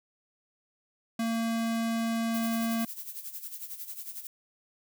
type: tone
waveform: square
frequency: 228.1 Hz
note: A#3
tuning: 37 cents flat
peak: -28 dBFS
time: 1.19-2.85 s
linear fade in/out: 5 ms
type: noise with tremolo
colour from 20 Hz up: violet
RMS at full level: -38 dBFS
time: 2.34-4.27 s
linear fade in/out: 2 ms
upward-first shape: sine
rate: 11 Hz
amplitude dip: 70%
effects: none